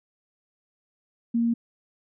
sine tone, 233.1 Hz, A#3, in tune, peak -20 dBFS, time 1.34-1.54 s, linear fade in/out 10 ms, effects none

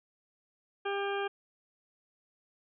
harmonic tone, 399.2 Hz, G4, 32 cents sharp, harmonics 1 / 2 / 3 / 4 / 6 / 7 / 8, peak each -33 / -37 / -41 / -39 / -44 / -48 / -46 dBFS, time 0.85-1.28 s, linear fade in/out 10 ms, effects none

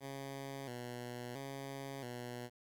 10% pulse tone with vibrato, 129.4 Hz, C3, 19 cents flat, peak -35 dBFS, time 0-2.5 s, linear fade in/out 50 ms, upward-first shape square, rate 0.74 Hz, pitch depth 100 cents each way, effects 12-bit

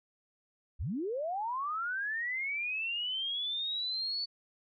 sine linear sweep, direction up, 43.65 to 4500 Hz, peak -32 dBFS, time 0.79-4.26 s, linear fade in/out 20 ms, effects none

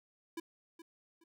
square tone with echo, 332.2 Hz, E4, 13 cents sharp, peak -39 dBFS, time 0.37-0.4 s, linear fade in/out 5 ms, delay 420 ms, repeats 2, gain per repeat -12 dB, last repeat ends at 1.24 s, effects none

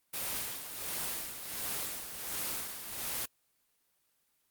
white noise with tremolo, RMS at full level -35 dBFS, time 0.13-3.26 s, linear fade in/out 10 ms, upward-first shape sine, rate 1.4 Hz, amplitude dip 60%, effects white hiss -75 dBFS RMS until 4.5 s + Opus 24 kbps

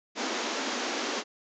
pink band-pass noise, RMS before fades -32 dBFS, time 0.15-1.24 s, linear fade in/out 50 ms, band 220 to 7000 Hz, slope 96 dB/octave, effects none

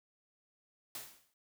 white noise with exponential decay, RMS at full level -41 dBFS, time 0.95-1.34 s, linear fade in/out 2 ms, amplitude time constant 83 ms, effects noise-tail reverb RT60 0.2 s tail -25 dB re dry

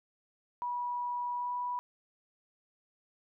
sine tone with pitch glide, 973 to 980.9 Hz, B5 to B5, -26 to -12 cents, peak -32 dBFS, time 0.62-1.79 s, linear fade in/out 0 ms, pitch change +14 cents, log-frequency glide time 1.34-1.53 s, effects none

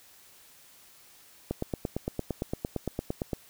click train, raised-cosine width 2 ms, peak -16 dBFS, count 17, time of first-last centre 1.51-3.332 s, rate 8.78 Hz, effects white hiss -56 dBFS RMS until 3.49 s

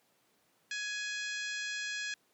harmonic tone, 836 Hz, G#5, 11 cents sharp, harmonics 2 / 3 / 4 / 5 / 6 / 7 / 8 / 9, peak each -38 / -42 / -44 / -46 / -48 / -49 / -50 / -51 dBFS, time 0.71-2.14 s, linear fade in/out 2 ms, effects pink hiss -71 dBFS RMS until 2.33 s + high-pass 200 Hz 12 dB/octave

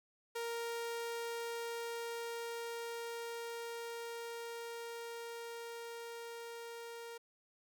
sawtooth tone with level ramp, 466.2 Hz, A#4, in tune, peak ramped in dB -34 to -42 dBFS, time 0.35-7.18 s, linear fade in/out 10 ms, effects none

